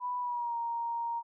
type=tone with pitch glide; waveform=sine; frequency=987.8 to 934 Hz; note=B5 to A#5; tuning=0 to +3 cents; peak=-31 dBFS; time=0-1.23 s; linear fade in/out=50 ms; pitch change=-97 cents; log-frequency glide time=0.19-0.56 s; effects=none